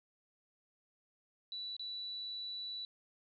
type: tone with dropouts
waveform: sine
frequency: 3951 Hz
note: B7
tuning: in tune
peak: -40 dBFS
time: 1.52-2.85 s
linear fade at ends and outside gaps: 1 ms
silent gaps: 1.766-1.795 s
effects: none